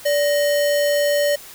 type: tone with sample-and-hold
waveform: sine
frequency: 580 Hz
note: D5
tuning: 22 cents flat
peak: -15 dBFS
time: 0.05-1.36 s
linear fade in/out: 10 ms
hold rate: 2450 Hz
effects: white hiss -40 dBFS RMS until 1.54 s